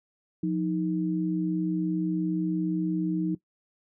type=tone pair together; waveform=sine; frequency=177.16 / 314.2 Hz; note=F3 / D#4; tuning=+25 / +17 cents; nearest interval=minor seventh; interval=992 cents; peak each=-27 dBFS; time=0.43-3.35 s; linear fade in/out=5 ms; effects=noise-tail reverb RT60 0.1 s tail -18 dB re dry